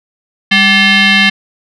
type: tone with frequency modulation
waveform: sine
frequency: 200 Hz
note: G3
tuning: 35 cents sharp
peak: -4 dBFS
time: 0.51-1.3 s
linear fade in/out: 10 ms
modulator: 967 Hz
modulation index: 3.5
effects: tanh soft clip ceiling -1 dBFS